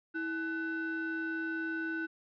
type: ring-modulated tone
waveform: triangle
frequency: 587.3 Hz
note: D5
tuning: in tune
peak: -28 dBFS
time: 0.14-2.07 s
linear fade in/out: 20 ms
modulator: 912 Hz
effects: resampled to 11025 Hz